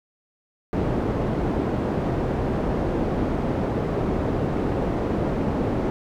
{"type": "low-pass noise", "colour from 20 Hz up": "white", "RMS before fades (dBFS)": -24, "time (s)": [0.73, 5.9], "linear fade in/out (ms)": 0, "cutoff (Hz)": 420, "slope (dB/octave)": 12, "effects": []}